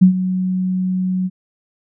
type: tone with ADSR envelope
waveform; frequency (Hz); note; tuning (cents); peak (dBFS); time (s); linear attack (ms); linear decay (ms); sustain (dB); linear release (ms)
sine; 185; F#3; 0; -3; 0.01-1.3; 16; 100; -13; 41
effects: none